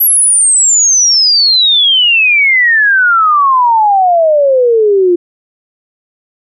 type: exponential sweep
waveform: sine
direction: down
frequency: 11840 to 343.6 Hz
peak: -5 dBFS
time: 0-5.16 s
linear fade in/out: 10 ms
effects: none